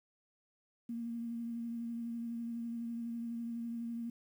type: tone with vibrato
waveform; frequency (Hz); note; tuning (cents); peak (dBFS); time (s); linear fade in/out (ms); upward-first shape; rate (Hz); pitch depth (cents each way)
sine; 233.1; A#3; 0; -37; 0.89-4.1; 5; triangle; 12; 25
effects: 11-bit